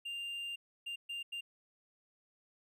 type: tone bursts at uneven times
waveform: triangle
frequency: 2794 Hz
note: F7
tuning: in tune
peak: -37 dBFS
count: 4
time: 0.05-0.56 / 0.86-0.96 / 1.09-1.23 / 1.32-1.41 s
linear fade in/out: 10 ms
effects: none